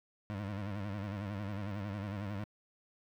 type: tone with vibrato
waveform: 25% pulse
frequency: 101.1 Hz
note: G#2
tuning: 46 cents flat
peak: -33 dBFS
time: 0.3-2.44 s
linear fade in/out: 0 ms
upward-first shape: sine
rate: 11 Hz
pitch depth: 95 cents each way
effects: low-pass 3000 Hz 12 dB/octave + 10-bit